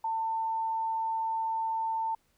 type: tone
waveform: sine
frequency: 896 Hz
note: A5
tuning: 31 cents sharp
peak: -28 dBFS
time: 0.04-2.15 s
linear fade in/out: 5 ms
effects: pink hiss -71 dBFS RMS until 2.37 s